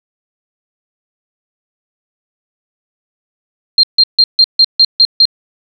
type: tone bursts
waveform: sine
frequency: 4189 Hz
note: C8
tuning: 1 cent sharp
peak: -3 dBFS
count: 8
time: 3.78-5.254 s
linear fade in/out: 2 ms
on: 53 ms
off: 150 ms
effects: none